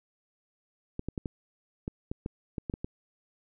clicks, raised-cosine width 3 ms, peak -20 dBFS, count 11, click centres 0.994 / 1.086 / 1.178 / 1.258 / 1.879 / 2.115 / 2.261 / 2.582 / 2.698 / 2.739 / 2.845 s, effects none

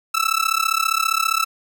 sawtooth tone with amplitude modulation, 1318.5 Hz, E6, in tune, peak -10 dBFS, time 0.14-1.45 s, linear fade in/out 10 ms, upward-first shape sine, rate 35 Hz, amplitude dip 95%, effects none

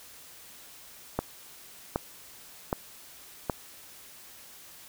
click train, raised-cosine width 1 ms, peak -12 dBFS, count 4, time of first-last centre 1.19-3.498 s, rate 1.3 Hz, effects white hiss -50 dBFS RMS until 4.88 s

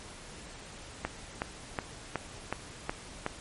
click train, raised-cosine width 0.5 ms, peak -15 dBFS, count 7, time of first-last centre 1.05-3.264 s, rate 2.71 Hz, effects pink hiss -47 dBFS RMS until 3.4 s + MP3 48 kbps

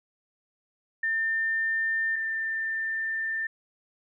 sine tone pair in turn, 1800 / 1790.3 Hz, A6 / A6, +39 / +30 cents, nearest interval unison, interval 9 cents, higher first, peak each -24 / -27 dBFS, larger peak first, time 1.03-2.16 / 2.16-3.47 s, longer second, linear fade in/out 5 ms, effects none

